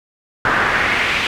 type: noise with band-pass filter sweep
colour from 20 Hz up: brown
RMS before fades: -17 dBFS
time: 0.45-1.27 s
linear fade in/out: 2 ms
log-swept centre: 1400 to 2700 Hz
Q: 2.6
effects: none